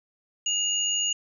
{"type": "tone pair together", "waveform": "sine", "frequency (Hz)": [2856, 6793], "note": ["F7", "G#8"], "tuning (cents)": [38, 38], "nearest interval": "octave + minor third", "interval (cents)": 1500, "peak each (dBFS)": -26, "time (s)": [0.46, 1.13], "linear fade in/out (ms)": 5, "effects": []}